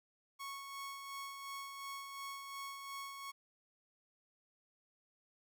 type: tone with tremolo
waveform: sawtooth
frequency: 1104 Hz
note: C#6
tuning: 7 cents flat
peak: -39 dBFS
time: 0.39-3.32 s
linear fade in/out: 20 ms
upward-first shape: sine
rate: 2.8 Hz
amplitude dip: 40%
effects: 13-bit